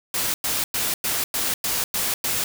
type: noise bursts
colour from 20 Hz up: white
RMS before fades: -24 dBFS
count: 8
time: 0.14-2.44 s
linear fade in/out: 2 ms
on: 200 ms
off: 100 ms
effects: none